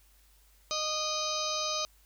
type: harmonic tone with a mistuned harmonic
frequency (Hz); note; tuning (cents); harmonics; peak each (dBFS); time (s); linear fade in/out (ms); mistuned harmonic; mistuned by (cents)
617; D#5; -15; 1 / 2 / 4 / 5 / 6 / 7 / 8 / 9 / 10; -37 / -36 / -42 / -43 / -38 / -41 / -37 / -46 / -37; 0.71-1.85; 0; 6; +59
effects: added 50 Hz sine -61 dBFS peak until 2.05 s + white hiss -65 dBFS RMS until 2.05 s